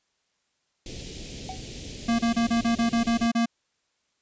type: band-stop noise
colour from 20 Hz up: pink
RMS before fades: -38 dBFS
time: 0.86-3.27 s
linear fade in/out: 2 ms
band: 520 to 2600 Hz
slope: 24 dB/octave
type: tone with exponential decay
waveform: triangle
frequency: 755 Hz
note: F#5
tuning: 35 cents sharp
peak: -28 dBFS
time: 1.49-1.64 s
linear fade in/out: 2 ms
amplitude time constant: 32 ms
type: tone bursts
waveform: square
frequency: 232.3 Hz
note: A#3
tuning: 6 cents flat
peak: -21 dBFS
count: 10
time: 2.08-3.459 s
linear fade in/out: 10 ms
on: 110 ms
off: 31 ms
effects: white hiss -73 dBFS RMS until 4.21 s + resampled to 16000 Hz